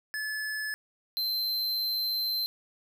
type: tone pair in turn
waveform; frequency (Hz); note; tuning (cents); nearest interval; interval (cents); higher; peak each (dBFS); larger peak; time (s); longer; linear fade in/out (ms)
square; 1725 / 4103; A6 / C8; -35 / -35; octave + minor third; 1500; second; -32 / -28; second; 0.14-0.74 / 1.17-2.46; second; 0
effects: none